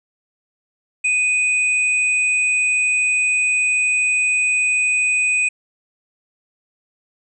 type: tone pair together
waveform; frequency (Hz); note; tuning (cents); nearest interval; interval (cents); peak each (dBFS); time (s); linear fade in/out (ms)
sine; 2488 / 7961; D#7 / B8; -1 / +13; octave + minor sixth; 2014; -15 / -26; 1.04-5.49; 10
effects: none